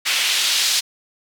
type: noise with band-pass filter sweep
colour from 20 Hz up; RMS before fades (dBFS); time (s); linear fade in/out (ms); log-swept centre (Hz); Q
white; -19; 0.05-0.81; 20; 2700 to 4200; 1.4
effects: none